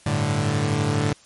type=chord; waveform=sawtooth; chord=G suspended second; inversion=none; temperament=equal; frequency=98 / 110 / 146.83 Hz; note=G2 / A2 / D3; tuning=0 / 0 / 0 cents; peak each=-23 / -20 / -19 dBFS; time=0.06-1.13 s; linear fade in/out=5 ms; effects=white hiss -52 dBFS RMS until 1.25 s + MP3 48 kbps